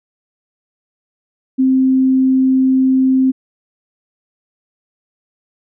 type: tone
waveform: sine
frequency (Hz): 261.9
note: C4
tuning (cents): +2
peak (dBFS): -9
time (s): 1.58-3.32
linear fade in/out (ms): 20
effects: none

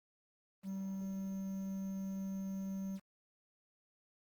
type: tone with quantisation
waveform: triangle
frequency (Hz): 193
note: G3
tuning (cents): -27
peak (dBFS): -36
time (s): 0.63-3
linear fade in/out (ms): 50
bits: 10
effects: Opus 24 kbps

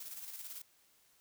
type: noise with tremolo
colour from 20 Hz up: blue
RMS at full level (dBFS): -45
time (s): 0-0.62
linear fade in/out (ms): 5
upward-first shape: square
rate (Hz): 18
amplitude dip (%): 45
effects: white hiss -69 dBFS RMS until 1.2 s

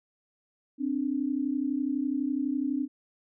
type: tone pair together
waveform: sine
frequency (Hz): 261.7 / 293.7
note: C4 / D4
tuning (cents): 0 / 0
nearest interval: major second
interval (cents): 200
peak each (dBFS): -29 / -29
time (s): 0.78-2.88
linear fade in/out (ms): 50
effects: none

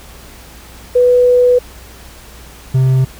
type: tone pair in turn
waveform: sine / triangle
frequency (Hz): 493.9 / 130.82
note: B4 / C3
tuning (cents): 0 / 0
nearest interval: octave + major seventh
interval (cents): 2300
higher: first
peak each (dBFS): -6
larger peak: neither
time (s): 0.95-1.59 / 2.74-3.05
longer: first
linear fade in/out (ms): 10
effects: added 60 Hz sine -38 dBFS peak until 3.19 s + pink hiss -38 dBFS RMS until 3.19 s

